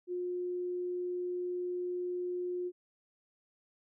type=tone; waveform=sine; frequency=357.8 Hz; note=F4; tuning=42 cents sharp; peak=-33 dBFS; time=0.07-2.72 s; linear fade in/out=50 ms; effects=none